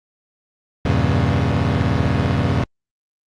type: chord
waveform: 30% pulse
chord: E diminished seventh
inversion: none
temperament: equal with one note detuned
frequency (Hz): 82.41 / 98 / 118.72 / 138.59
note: E2 / G2 / Bb2 / Db3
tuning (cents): 0 / 0 / +32 / 0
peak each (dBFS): -18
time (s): 0.85-2.64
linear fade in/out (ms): 5
effects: low-pass 4000 Hz 12 dB/octave + Opus 48 kbps